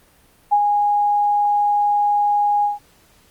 sine tone with ADSR envelope, 824 Hz, G#5, 14 cents flat, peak -10 dBFS, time 0.51-2.79 s, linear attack 20 ms, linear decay 60 ms, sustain -4 dB, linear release 150 ms, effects pink hiss -54 dBFS RMS until 3.3 s + Opus 32 kbps

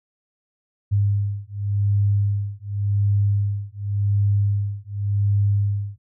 sine beating tone pair, 100.9 / 101.79 Hz, G#2 / G#2, -49 / -34 cents, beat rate 0.89 Hz, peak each -21 dBFS, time 0.91-5.98 s, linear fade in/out 20 ms, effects none

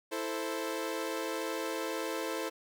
sawtooth chord, A minor, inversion second, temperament equal with one note detuned, 329.6 / 441.5 / 523.3 Hz, E4 / A4 / C5, 0 / +6 / 0 cents, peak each -34 dBFS, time 0.11-2.5 s, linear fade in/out 20 ms, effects none

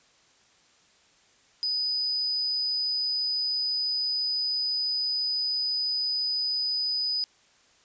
sine tone, 4983 Hz, D#8, 2 cents sharp, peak -25 dBFS, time 1.63-7.24 s, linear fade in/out 0 ms, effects white hiss -61 dBFS RMS until 7.84 s + resampled to 16000 Hz

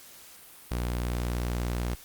sawtooth tone, 60.1 Hz, B1, 46 cents flat, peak -24 dBFS, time 0.71-1.95 s, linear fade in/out 5 ms, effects white hiss -50 dBFS RMS until 2.04 s + Opus 48 kbps

